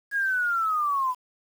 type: linear sweep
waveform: sine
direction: down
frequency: 1661.2 to 987.8 Hz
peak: -22 dBFS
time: 0.11-1.15 s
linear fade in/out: 50 ms
effects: 8-bit